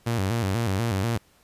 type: tone with vibrato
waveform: sawtooth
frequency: 105.8 Hz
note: G#2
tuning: 33 cents sharp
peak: -19 dBFS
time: 0.06-1.18 s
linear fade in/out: 10 ms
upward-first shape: square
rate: 4.1 Hz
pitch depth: 170 cents each way
effects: pink hiss -60 dBFS RMS until 1.43 s + resampled to 32000 Hz